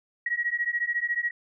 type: beating tone pair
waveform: sine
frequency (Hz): 1900 / 1914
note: A#6 / A#6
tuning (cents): +33 / +45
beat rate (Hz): 14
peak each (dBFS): -28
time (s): 0.26-1.31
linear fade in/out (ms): 5
effects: none